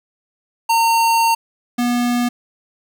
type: tone pair in turn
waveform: square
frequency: 915 / 242.4 Hz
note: A#5 / B3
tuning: -32 / -32 cents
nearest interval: octave + major seventh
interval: 2300 cents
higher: first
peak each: -13 / -16 dBFS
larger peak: first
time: 0.69-1.35 / 1.78-2.29 s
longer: first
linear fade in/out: 10 ms
effects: 8-bit